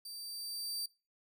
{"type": "tone with level ramp", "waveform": "sawtooth", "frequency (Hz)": 4658, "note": "D8", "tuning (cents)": -15, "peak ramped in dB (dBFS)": [-41, -32], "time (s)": [0.05, 0.86], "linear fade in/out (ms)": 5, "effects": ["noise-tail reverb RT60 0.3 s tail -24 dB re dry"]}